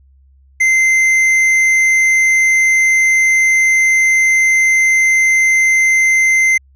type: tone with tanh clipping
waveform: sine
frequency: 2076 Hz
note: C7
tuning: 14 cents flat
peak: -10 dBFS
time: 0.6-6.58 s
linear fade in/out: 10 ms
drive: 8 dB
effects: added 67 Hz sine -45 dBFS peak until 6.75 s